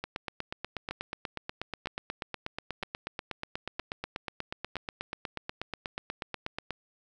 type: two click trains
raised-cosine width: 0.3 ms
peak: -18 / -19 dBFS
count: 56 / 5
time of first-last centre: 0.04-6.707 / 0.91-4.756 s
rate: 8.25 / 1.04 Hz
effects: none